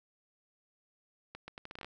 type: accelerating click train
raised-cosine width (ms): 0.3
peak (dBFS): -28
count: 10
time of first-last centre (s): 1.35-1.846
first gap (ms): 130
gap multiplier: 0.76
effects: none